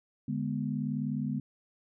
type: chord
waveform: sine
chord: G# diminished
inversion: second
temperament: equal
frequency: 146.83 / 207.7 / 246.9 Hz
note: D3 / G#3 / B3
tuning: 0 / 0 / 0 cents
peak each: -34 dBFS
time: 0.28-1.4 s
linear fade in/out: 5 ms
effects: none